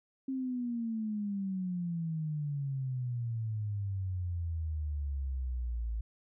sine exponential sweep, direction down, 268.5 to 54.6 Hz, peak -32 dBFS, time 0.28-6.01 s, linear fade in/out 5 ms, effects none

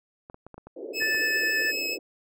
clicks, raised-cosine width 1 ms, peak -29 dBFS, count 8, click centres 0.299 / 0.344 / 0.466 / 0.543 / 0.58 / 0.67 / 1.022 / 1.146 s
white band-pass noise, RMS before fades -38 dBFS, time 0.76-1.99 s, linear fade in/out 5 ms, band 300 to 540 Hz, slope 48 dB/octave
25% pulse tone with vibrato, 2580 Hz, E7, 38 cents flat, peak -24 dBFS, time 0.93-1.98 s, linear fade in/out 50 ms, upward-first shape triangle, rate 7.2 Hz, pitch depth 14 cents each way
sine tone with tremolo, 1760 Hz, A6, in tune, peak -23 dBFS, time 1-1.72 s, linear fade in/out 20 ms, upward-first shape sine, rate 9.1 Hz, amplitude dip 25%
effects none

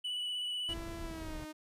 triangle tone with vibrato, 2960 Hz, F#7, in tune, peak -33 dBFS, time 0.04-0.74 s, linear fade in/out 10 ms, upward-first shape square, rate 16 Hz, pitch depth 14 cents each way
sawtooth tone with pitch glide, 334.3 to 308.3 Hz, E4 to D#4, +24 to -16 cents, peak -39 dBFS, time 0.68-1.53 s, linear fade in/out 20 ms, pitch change -140 cents, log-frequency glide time 1.02-1.38 s
brown noise, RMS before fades -44 dBFS, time 0.69-1.45 s, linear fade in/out 0 ms
effects resampled to 32000 Hz

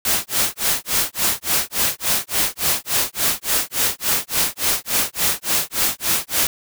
white noise with tremolo, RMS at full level -17 dBFS, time 0.05-6.47 s, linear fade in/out 2 ms, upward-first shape sine, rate 3.5 Hz, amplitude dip 100%, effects none

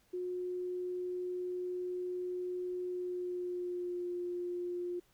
sine tone with pitch glide, 361.2 to 353.6 Hz, F#4 to F4, -42 to +22 cents, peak -35 dBFS, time 0.13-5 s, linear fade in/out 10 ms, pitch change -36 cents, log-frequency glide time 2.86-4.1 s, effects pink hiss -70 dBFS RMS until 5.13 s

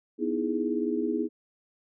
sine chord, E major seventh, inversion second, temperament equal, 246.9 / 311.1 / 329.6 / 415.3 Hz, B3 / D#4 / E4 / G#4, 0 / 0 / 0 / 0 cents, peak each -31 dBFS, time 0.18-1.29 s, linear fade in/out 50 ms, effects none

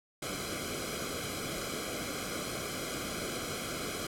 pink noise with comb filter, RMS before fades -37 dBFS, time 0.22-4.07 s, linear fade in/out 5 ms, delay 1.1 ms, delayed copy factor -0.85, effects low-pass 12000 Hz 12 dB/octave

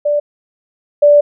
sine tone pair in turn, 587.3 / 584.5 Hz, D5 / D5, 0 / -8 cents, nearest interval unison, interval 8 cents, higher first, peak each -11 / -4 dBFS, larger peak second, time 0.05-0.2 / 1.02-1.21 s, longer second, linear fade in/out 10 ms, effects none

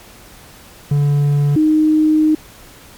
triangle / sine tone pair in turn, 144.3 / 309.6 Hz, D3 / D#4, -30 / -9 cents, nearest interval octave + minor second, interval 1321 cents, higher second, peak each -9 dBFS, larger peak neither, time 0.91-1.56 / 1.56-2.35 s, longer second, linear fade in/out 5 ms, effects pink hiss -41 dBFS RMS until 2.97 s + MP3 96 kbps

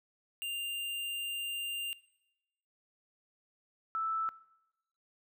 square / sine tone pair in turn, 2794 / 1317.8 Hz, F7 / E6, 0 / -1 cents, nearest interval octave + minor second, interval 1301 cents, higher first, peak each -36 / -31 dBFS, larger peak second, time 0.42-1.93 / 3.95-4.29 s, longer first, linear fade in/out 0 ms, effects noise-tail reverb RT60 0.9 s tail -20 dB re dry

